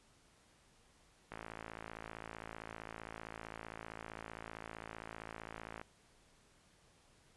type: click train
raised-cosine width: 0.5 ms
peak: -30 dBFS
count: 250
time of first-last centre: 1.32-5.815 s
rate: 55.4 Hz
effects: pink hiss -68 dBFS RMS until 7.36 s + resampled to 24000 Hz